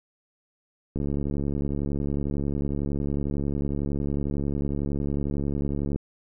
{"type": "click train", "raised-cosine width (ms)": 3, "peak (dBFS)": -16, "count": 356, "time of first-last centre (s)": [0.96, 5.96], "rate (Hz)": 71, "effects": []}